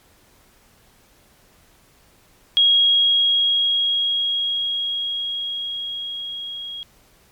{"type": "tone with level ramp", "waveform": "sine", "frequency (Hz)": 3289, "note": "G#7", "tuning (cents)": -18, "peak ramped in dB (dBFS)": [-11, -29], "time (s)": [2.57, 6.83], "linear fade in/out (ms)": 0, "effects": ["pink hiss -55 dBFS RMS until 7.31 s", "MP3 96 kbps"]}